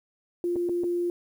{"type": "tone with dropouts", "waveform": "sine", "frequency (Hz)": 349.2, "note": "F4", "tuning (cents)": 0, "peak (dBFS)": -24, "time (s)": [0.44, 1.1], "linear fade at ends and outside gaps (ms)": 1, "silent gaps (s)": [[0.558, 0.563], [0.689, 0.694], [0.836, 0.841]], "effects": ["9-bit"]}